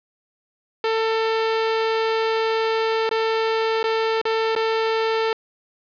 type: tone with dropouts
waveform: sawtooth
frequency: 446.4 Hz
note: A4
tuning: 25 cents sharp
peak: -15 dBFS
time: 0.84-5.33 s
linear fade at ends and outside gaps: 2 ms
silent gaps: 3.092-3.112 / 3.83-3.84 / 4.215-4.253 / 4.552-4.562 s
effects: resampled to 11025 Hz + 7-bit